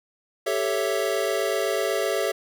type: chord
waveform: square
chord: A dominant seventh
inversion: third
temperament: equal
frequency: 392 / 440 / 554.4 / 659.3 Hz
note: G4 / A4 / C#5 / E5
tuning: 0 / 0 / 0 / 0 cents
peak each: -29 dBFS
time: 0.46-2.32 s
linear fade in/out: 10 ms
effects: none